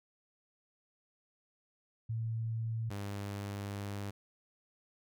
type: tone pair in turn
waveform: sine / sawtooth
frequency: 113.1 / 100.76 Hz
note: A2 / G2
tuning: +48 / +48 cents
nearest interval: major second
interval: 200 cents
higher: first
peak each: -33 / -34 dBFS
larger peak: first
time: 2.09-2.9 / 2.9-4.11 s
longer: second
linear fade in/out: 10 ms
effects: none